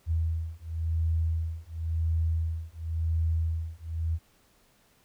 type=beating tone pair; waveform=sine; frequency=81 / 81.94 Hz; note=E2 / E2; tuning=-30 / -10 cents; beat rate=0.94 Hz; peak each=-29 dBFS; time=0.06-4.19 s; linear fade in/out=50 ms; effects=pink hiss -64 dBFS RMS until 5.04 s